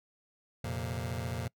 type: chord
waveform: sawtooth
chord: F suspended fourth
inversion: none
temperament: just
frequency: 87.31 / 116.41 / 130.96 Hz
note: F2 / Bb2 / C3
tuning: 0 / -2 / +2 cents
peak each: -34 / -33 / -36 dBFS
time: 0.64-1.48 s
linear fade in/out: 5 ms
effects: noise-tail reverb RT60 0.1 s tail -24 dB re dry